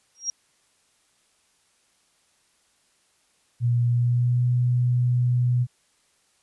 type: tone with exponential growth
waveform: sine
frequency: 5630 Hz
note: F8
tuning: 13 cents sharp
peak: -20 dBFS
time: 0.15-0.3 s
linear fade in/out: 1 ms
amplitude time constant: 31 ms
type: tone with pitch glide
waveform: sine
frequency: 120 to 123.23 Hz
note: B2 to B2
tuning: -49 to -3 cents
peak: -18 dBFS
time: 3.6-5.67 s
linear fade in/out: 50 ms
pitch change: +46 cents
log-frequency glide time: 3.88-4.43 s
effects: white hiss -65 dBFS RMS until 6.42 s + resampled to 24000 Hz